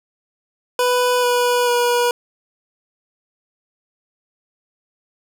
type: tone with pitch steps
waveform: 25% pulse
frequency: 495.3 / 489.3 / 483.4 Hz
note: B4 / B4 / B4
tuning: +5 / -16 / -37 cents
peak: -11 dBFS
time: 0.79-2.11 s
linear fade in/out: 2 ms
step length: 440 ms
effects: none